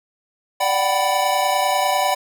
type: chord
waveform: square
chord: G major seventh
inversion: second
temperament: equal with one note detuned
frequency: 587.3 / 740 / 770.1 / 987.8 Hz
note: D5 / F#5 / G5 / B5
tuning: 0 / 0 / -31 / 0 cents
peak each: -24 / -24 / -22 / -23 dBFS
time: 0.6-2.15 s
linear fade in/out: 10 ms
effects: none